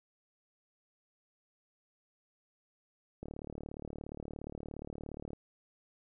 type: click train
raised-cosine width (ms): 2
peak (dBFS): -29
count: 79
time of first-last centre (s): 3.23-5.332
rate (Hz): 37.1
effects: none